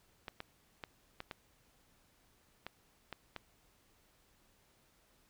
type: clicks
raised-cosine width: 0.3 ms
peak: -26 dBFS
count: 8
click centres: 0.282 / 0.404 / 0.838 / 1.204 / 1.312 / 2.666 / 3.127 / 3.363 s
effects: pink hiss -70 dBFS RMS until 5.29 s